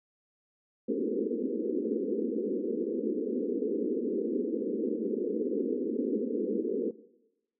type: band-pass noise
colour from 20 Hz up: white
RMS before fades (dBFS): -31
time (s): 0.88-6.91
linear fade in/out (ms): 5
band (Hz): 210 to 480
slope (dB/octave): 96
effects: noise-tail reverb RT60 0.9 s tail -18 dB re dry